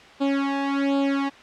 sawtooth tone with flanger, 277.2 Hz, C#4, in tune, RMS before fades -23 dBFS, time 0.2-1.3 s, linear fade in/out 20 ms, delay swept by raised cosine 0.25 to 1.16 ms, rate 1.3 Hz, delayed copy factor +0.95, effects white hiss -46 dBFS RMS until 1.42 s + low-pass 3000 Hz 12 dB/octave

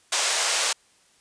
white band-pass noise, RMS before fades -24 dBFS, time 0.12-0.73 s, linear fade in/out 5 ms, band 490 to 8400 Hz, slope 24 dB/octave, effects white hiss -60 dBFS RMS until 1.2 s + resampled to 22050 Hz

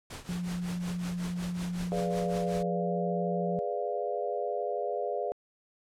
pink noise with tremolo, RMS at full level -40 dBFS, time 0.1-2.63 s, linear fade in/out 5 ms, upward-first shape triangle, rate 5.4 Hz, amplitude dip 85%
sine tone, 176.8 Hz, F3, 22 cents sharp, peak -31 dBFS, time 0.29-3.59 s, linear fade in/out 0 ms
sine chord, G# diminished seventh, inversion none, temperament equal, 415.3 / 493.9 / 587.3 / 698.5 Hz, G#4 / B4 / D5 / F5, 0 / 0 / 0 / 0 cents, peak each -35 dBFS, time 1.92-5.32 s, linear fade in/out 0 ms
effects low-pass 10000 Hz 12 dB/octave

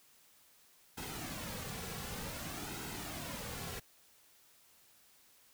pink noise with flanger, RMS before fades -43 dBFS, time 0.97-3.8 s, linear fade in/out 10 ms, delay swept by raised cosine 1.7 to 3.3 ms, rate 0.54 Hz, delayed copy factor -0.55, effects white hiss -65 dBFS RMS until 5.53 s

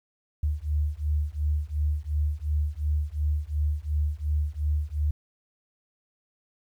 sine beating tone pair, 73.42 / 76.22 Hz, D2 / D#2, 0 / -35 cents, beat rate 2.8 Hz, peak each -27 dBFS, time 0.43-5.11 s, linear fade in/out 5 ms, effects 10-bit

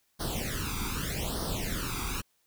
pink noise with flanger, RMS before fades -33 dBFS, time 0.19-2.22 s, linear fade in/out 20 ms, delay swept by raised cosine 0.2 to 0.85 ms, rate 0.82 Hz, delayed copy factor +1, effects white hiss -72 dBFS RMS until 2.46 s

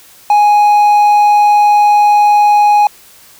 triangle tone, 830.6 Hz, G#5, in tune, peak -3 dBFS, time 0.3-2.87 s, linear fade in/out 2 ms, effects white hiss -41 dBFS RMS until 3.39 s

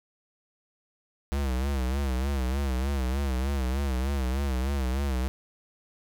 square tone with vibrato, 66.7 Hz, C2, 34 cents sharp, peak -26 dBFS, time 1.32-5.28 s, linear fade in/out 0 ms, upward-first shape sine, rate 3.3 Hz, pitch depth 110 cents each way, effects none

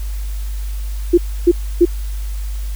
sine tone bursts, 347.5 Hz, F4, 9 cents flat, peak -5 dBFS, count 3, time 1.13-1.854 s, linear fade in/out 10 ms, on 48 ms, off 290 ms, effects added 50 Hz sine -20 dBFS peak until 2.75 s + white hiss -40 dBFS RMS until 2.75 s

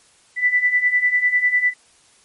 sine beating tone pair, 1975.5 / 1985.5 Hz, B6 / B6, 0 / +9 cents, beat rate 10 Hz, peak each -20 / -16 dBFS, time 0.36-1.74 s, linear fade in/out 50 ms, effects white hiss -54 dBFS RMS until 2.24 s + MP3 48 kbps

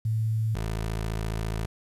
sine / 20% pulse tone pair in turn, 110.6 / 54.63 Hz, A2 / A1, +9 / -12 cents, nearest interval octave, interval 1221 cents, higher first, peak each -23 dBFS, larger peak neither, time 0.05-0.55 / 0.55-1.66 s, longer second, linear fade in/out 5 ms, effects resampled to 32000 Hz + 9-bit

